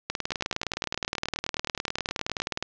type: two click trains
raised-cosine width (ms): 0.2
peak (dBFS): -13 / -10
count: 21 / 50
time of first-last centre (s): 0.32-2.401 / 0.1-2.626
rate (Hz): 9.61 / 19.4
effects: resampled to 16000 Hz + 7-bit